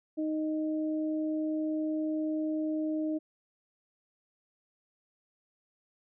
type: tone pair together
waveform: sine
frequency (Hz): 310.8 / 619.4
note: D#4 / D#5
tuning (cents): -2 / -8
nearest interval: octave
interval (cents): 1194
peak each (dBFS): -29 / -38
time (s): 0.17-3.19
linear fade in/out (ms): 20
effects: none